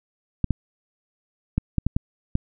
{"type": "clicks", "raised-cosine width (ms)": 5, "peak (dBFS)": -8, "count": 7, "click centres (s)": [0.443, 0.507, 1.58, 1.783, 1.866, 1.965, 2.354], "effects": []}